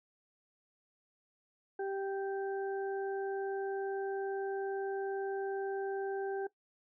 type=harmonic tone; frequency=391.1 Hz; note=G4; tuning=4 cents flat; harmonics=1 / 2 / 4; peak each=-35 / -41 / -47 dBFS; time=1.79-6.47 s; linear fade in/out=5 ms; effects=noise-tail reverb RT60 0.1 s tail -17 dB re dry